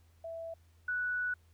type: tone pair in turn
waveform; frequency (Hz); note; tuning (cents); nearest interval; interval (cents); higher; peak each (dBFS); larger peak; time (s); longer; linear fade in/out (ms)
sine; 660 / 1477.4; E5 / F#6; +2 / -3; octave + major second; 1395; second; -39 / -31; second; 0.24-0.54 / 0.88-1.34; second; 5
effects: added 83 Hz sine -61 dBFS peak until 1.53 s + pink hiss -72 dBFS RMS until 1.53 s